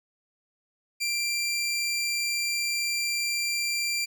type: tone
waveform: 20% pulse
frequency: 2367 Hz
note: D7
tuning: 13 cents sharp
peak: -21 dBFS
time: 1-4.06 s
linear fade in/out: 20 ms
effects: none